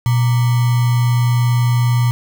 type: tone with sample-and-hold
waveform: sine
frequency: 121.2 Hz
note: B2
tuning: 32 cents flat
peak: -11 dBFS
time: 0.06-2.11 s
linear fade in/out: 0 ms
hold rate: 1050 Hz
effects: none